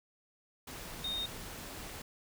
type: tone in noise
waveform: sine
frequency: 3696 Hz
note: A#7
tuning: 16 cents flat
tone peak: -34 dBFS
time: 1.04-1.26 s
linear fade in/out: 5 ms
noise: pink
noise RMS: -45 dBFS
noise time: 0.67-2.02 s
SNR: +8 dB
effects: none